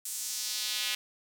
square tone with high-pass filter sweep, 114 Hz, A#2, 38 cents flat, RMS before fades -34 dBFS, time 0.05-0.95 s, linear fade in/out 5 ms, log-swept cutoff 8500 to 2800 Hz, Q 1.6, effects none

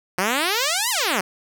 5% pulse exponential two-way sweep, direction up then down, 174.7 to 1046.5 to 174.7 Hz, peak -8 dBFS, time 0.18-1.21 s, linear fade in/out 5 ms, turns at 0.9 s, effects none

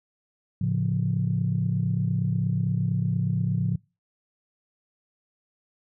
sine chord, A augmented, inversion none, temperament equal, 110 / 138.59 / 174.61 Hz, A2 / C#3 / E#3, 0 / 0 / 0 cents, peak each -26 dBFS, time 0.61-3.76 s, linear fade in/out 5 ms, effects noise-tail reverb RT60 0.3 s tail -26 dB re dry + tanh soft clip ceiling -13 dBFS

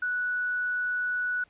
sine tone with quantisation, 1476 Hz, F#6, 5 cents flat, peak -26 dBFS, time 0.02-1.44 s, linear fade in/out 5 ms, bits 9, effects pink hiss -63 dBFS RMS until 1.49 s + resampled to 8000 Hz

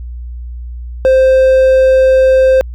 triangle tone, 523.3 Hz, C5, in tune, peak -3 dBFS, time 1.05-2.61 s, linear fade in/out 0 ms, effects added 60 Hz sine -22 dBFS peak until 2.74 s

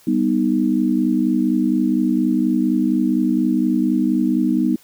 sine chord, G augmented, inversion none, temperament equal, 196 / 246.9 / 311.1 Hz, G3 / B3 / D#4, 0 / 0 / 0 cents, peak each -21 / -18 / -19 dBFS, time 0.07-4.76 s, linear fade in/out 5 ms, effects white hiss -51 dBFS RMS until 4.83 s

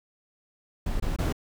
brown noise bursts, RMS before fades -27 dBFS, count 3, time 0.86-1.326 s, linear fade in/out 5 ms, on 140 ms, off 23 ms, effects none

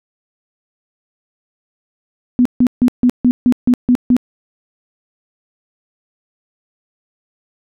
sine tone bursts, 246.9 Hz, B3, in tune, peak -7 dBFS, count 9, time 2.39-4.166 s, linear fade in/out 0 ms, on 64 ms, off 150 ms, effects none

